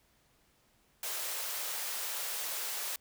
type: high-pass noise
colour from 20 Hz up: white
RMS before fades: -37 dBFS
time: 1.03-2.96 s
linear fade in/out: 2 ms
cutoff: 440 Hz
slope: 24 dB/octave
effects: pink hiss -69 dBFS RMS until 3 s